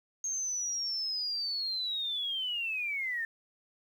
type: linear sweep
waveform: sine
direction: down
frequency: 6460 to 1776 Hz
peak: -31 dBFS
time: 0.24-3.25 s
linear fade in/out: 2 ms
effects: 10-bit